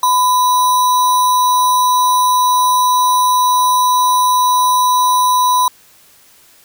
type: tone with sample-and-hold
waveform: sine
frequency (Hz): 1001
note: B5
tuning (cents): +23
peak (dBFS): -9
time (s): 0.03-5.68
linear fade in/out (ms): 2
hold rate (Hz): 4900
effects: white hiss -47 dBFS RMS until 6.64 s